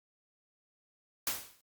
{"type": "noise with exponential decay", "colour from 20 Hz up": "white", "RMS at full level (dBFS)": -30, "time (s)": [1.27, 1.61], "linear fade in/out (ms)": 2, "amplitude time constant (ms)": 73, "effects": ["Opus 48 kbps"]}